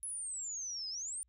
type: exponential two-way sweep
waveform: sine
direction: down then up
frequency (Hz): 10548 to 4958 to 9440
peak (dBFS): -38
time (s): 0.03-1.23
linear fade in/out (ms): 0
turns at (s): 0.89
effects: added 60 Hz sine -70 dBFS peak until 1.28 s